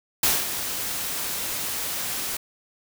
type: noise with ADSR envelope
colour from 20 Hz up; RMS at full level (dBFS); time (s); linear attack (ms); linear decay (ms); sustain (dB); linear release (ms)
white; -19; 0.23-2.37; 4; 210; -10; 5
effects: none